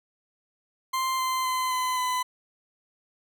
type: tone with pitch steps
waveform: 40% pulse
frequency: 1046.5 / 1036.3 / 1026.1 / 1016.1 / 1006.2 Hz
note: C6 / C6 / C6 / B5 / B5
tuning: 0 / -17 / -34 / +49 / +32 cents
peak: -24 dBFS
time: 0.93-2.23 s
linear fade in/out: 10 ms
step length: 260 ms
effects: none